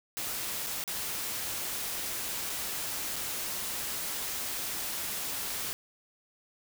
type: noise with dropouts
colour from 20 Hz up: white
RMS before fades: -35 dBFS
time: 0.17-5.73 s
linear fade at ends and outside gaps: 0 ms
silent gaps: 0.664-0.668 / 0.839-0.877 / 2.497-2.5 / 3.158-3.163 s
effects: none